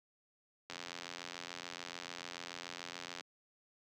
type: click train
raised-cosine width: 0.2 ms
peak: -25 dBFS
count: 219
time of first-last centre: 0.7-3.209 s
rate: 86.9 Hz
effects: high-pass 200 Hz 12 dB/octave